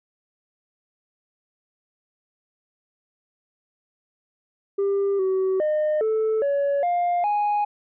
sine tone with pitch steps, 397.2 / 378.9 / 610 / 438.4 / 564 / 703 / 829 Hz, G4 / F#4 / D#5 / A4 / C#5 / F5 / G#5, +23 / +41 / -34 / -6 / +30 / +11 / -3 cents, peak -17 dBFS, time 4.78-7.65 s, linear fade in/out 10 ms, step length 410 ms, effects tanh soft clip ceiling -18 dBFS

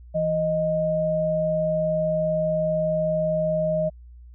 sine tone pair together, 164.83 / 622.3 Hz, E3 / D#5, 0 / 0 cents, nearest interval octave + major seventh, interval 2300 cents, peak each -27 / -21 dBFS, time 0.14-3.9 s, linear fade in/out 20 ms, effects added 60 Hz sine -42 dBFS peak until 4.34 s

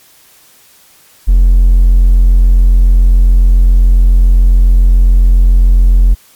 triangle tone with hard clipping, 43.6 Hz, F1, 2 cents flat, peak -3 dBFS, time 1.27-6.15 s, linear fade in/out 20 ms, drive 4 dB, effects white hiss -44 dBFS RMS until 6.35 s + MP3 96 kbps

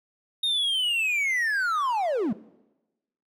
triangle linear sweep, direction down, 3729 to 185.6 Hz, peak -21 dBFS, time 0.43-2.33 s, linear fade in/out 5 ms, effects noise-tail reverb RT60 1.0 s tail -20 dB re dry

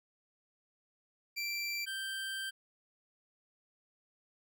25% pulse tone pair in turn, 2349 / 1567.8 Hz, D7 / G6, 0 / 0 cents, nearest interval perfect fifth, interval 700 cents, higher first, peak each -31 / -33 dBFS, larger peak first, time 1.36-1.86 / 1.86-2.51 s, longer second, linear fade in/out 20 ms, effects none

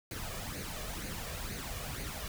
pink noise with flanger, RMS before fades -40 dBFS, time 0.11-2.28 s, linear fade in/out 2 ms, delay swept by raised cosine 0.45 to 1.75 ms, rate 2.1 Hz, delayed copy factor +0.6, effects none

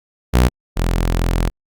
sawtooth tone pair in turn, 61.74 / 42.63 Hz, B1 / F1, 0 / -41 cents, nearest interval tritone, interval 641 cents, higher first, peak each -6 / -11 dBFS, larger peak first, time 0.33-0.49 / 0.76-1.5 s, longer second, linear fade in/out 20 ms, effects Opus 48 kbps

